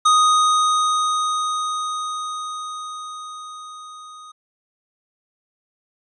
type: tone with level ramp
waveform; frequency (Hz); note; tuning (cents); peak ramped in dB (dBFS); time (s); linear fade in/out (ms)
square; 1244.5; D#6; 0; -12 to -39; 0.05-4.32; 10
effects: resampled to 22050 Hz